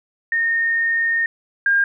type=tone pair in turn; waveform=sine; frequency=1837 / 1610.1 Hz; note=A#6 / G6; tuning=-26 / +46 cents; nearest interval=major second; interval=228 cents; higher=first; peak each=-16 / -13 dBFS; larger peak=second; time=0.32-1.26 / 1.66-1.84 s; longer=first; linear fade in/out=2 ms; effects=none